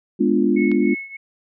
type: chord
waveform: sine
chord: G# diminished seventh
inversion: none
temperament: equal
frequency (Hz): 207.7 / 246.9 / 293.7 / 349.2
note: G#3 / B3 / D4 / F4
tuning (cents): 0 / 0 / 0 / 0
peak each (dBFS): -20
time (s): 0.19-0.95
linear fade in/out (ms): 20
type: tone with tremolo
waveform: sine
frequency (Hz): 2193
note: C#7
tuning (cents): -19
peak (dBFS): -24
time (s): 0.56-1.17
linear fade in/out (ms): 10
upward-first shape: triangle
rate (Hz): 3.3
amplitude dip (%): 85
type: click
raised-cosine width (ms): 0.3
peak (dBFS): -20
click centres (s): 0.716
effects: none